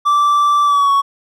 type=tone with pitch glide; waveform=triangle; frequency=1167 to 1114.9 Hz; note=D6 to C#6; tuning=-11 to +10 cents; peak=-8 dBFS; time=0.05-1.02 s; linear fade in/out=20 ms; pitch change=-79 cents; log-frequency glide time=0.64-0.91 s; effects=none